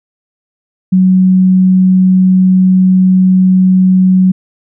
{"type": "tone", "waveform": "sine", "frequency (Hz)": 186, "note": "F#3", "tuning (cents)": 9, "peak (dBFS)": -4, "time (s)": [0.92, 4.32], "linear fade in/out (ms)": 10, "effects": []}